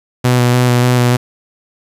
sawtooth tone with vibrato, 123.47 Hz, B2, in tune, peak -5 dBFS, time 0.24-1.17 s, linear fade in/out 10 ms, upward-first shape square, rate 3.4 Hz, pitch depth 16 cents each way, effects resampled to 32000 Hz + 7-bit

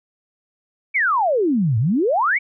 sine exponential two-way sweep, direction down then up, 2363 to 104.5 to 2363 Hz, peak -15 dBFS, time 0.94-2.39 s, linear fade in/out 20 ms, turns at 1.78 s, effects none

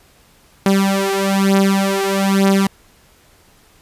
sawtooth beating tone pair, 194.7 / 195.8 Hz, G3 / G3, -12 / -2 cents, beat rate 1.1 Hz, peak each -12 dBFS, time 0.66-2.67 s, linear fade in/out 2 ms, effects pink hiss -51 dBFS RMS until 3.81 s + resampled to 32000 Hz

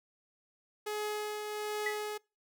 sawtooth tone with tremolo, 421.8 Hz, G#4, 27 cents sharp, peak -29 dBFS, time 0.86-2.18 s, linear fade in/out 10 ms, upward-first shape triangle, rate 1.3 Hz, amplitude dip 40%
sine tone with exponential decay, 1975.5 Hz, B6, in tune, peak -28 dBFS, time 1.86-2 s, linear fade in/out 5 ms, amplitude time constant 29 ms
effects noise-tail reverb RT60 0.3 s tail -26 dB re dry

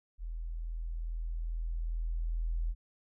sine tone with level ramp, 41.2 Hz, E1, in tune, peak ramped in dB -36 to -29 dBFS, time 0.18-2.75 s, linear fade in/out 50 ms, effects none

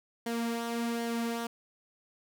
sawtooth tone with flanger, 233.1 Hz, A#3, in tune, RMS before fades -33 dBFS, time 0.26-1.47 s, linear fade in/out 5 ms, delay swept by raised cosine 0.78 to 3.88 ms, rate 1.3 Hz, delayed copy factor -0.5, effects none

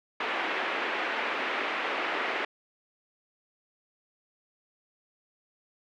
white band-pass noise, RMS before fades -31 dBFS, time 0.2-2.45 s, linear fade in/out 5 ms, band 290 to 2500 Hz, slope 24 dB/octave, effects none

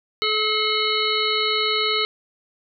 harmonic tone, 430.2 Hz, A4, 39 cents flat, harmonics 1 / 3 / 5 / 7 / 9 / 10, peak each -26 / -26 / -26 / -26 / -26 / -26 dBFS, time 0.22-2.05 s, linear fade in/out 0 ms, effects none

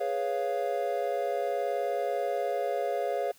triangle chord, C# dominant seventh, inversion second, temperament equal with one note detuned, 415.3 / 493.9 / 554.4 / 696.4 Hz, G#4 / B4 / C#5 / E#5, 0 / 0 / 0 / -5 cents, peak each -32 / -33 / -30 / -30 dBFS, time 0-3.32 s, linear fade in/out 10 ms, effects white hiss -59 dBFS RMS until 3.38 s

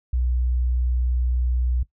sine tone, 61.74 Hz, B1, in tune, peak -18 dBFS, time 0.13-1.83 s, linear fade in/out 5 ms, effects noise-tail reverb RT60 0.1 s tail -18 dB re dry + tanh soft clip ceiling -14 dBFS

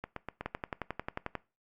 two click trains, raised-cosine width 0.5 ms, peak -19 / -22 dBFS, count 11 / 4, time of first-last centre 0.46-1.353 / 0.04-0.41 s, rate 11.2 / 8.11 Hz, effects noise-tail reverb RT60 0.3 s tail -21 dB re dry + Opus 48 kbps

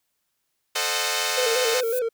5% pulse chord, A diminished seventh, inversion none, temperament equal with one note detuned, 440 / 523.3 / 615.1 / 740 Hz, A4 / C5 / Eb5 / Gb5, 0 / 0 / -20 / 0 cents, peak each -17 dBFS, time 0.75-1.81 s, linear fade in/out 10 ms
violet noise with exponential growth, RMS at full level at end -30 dBFS, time 1.3-1.99 s, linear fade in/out 0 ms, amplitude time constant 150 ms
triangle tone with vibrato, 480 Hz, B4, 49 cents flat, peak -20 dBFS, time 1.37-2.09 s, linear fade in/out 10 ms, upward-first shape square, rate 5.4 Hz, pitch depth 84 cents each way
effects white hiss -75 dBFS RMS until 2.13 s

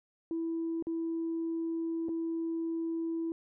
sine tone with dropouts, 329.6 Hz, E4, in tune, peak -30 dBFS, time 0.31-3.32 s, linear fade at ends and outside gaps 1 ms, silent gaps 0.825-0.869 / 2.085-2.091 s, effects tanh soft clip ceiling -27 dBFS

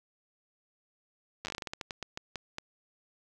slowing click train, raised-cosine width 0.2 ms, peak -19 dBFS, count 17, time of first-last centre 1.45-2.584 s, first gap 9 ms, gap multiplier 1.24, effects none

